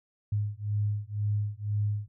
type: beating tone pair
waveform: sine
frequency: 103.1 / 105.1 Hz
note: G#2 / G#2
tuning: -12 / +21 cents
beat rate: 2 Hz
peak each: -30 dBFS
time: 0.32-2.08 s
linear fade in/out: 5 ms
effects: none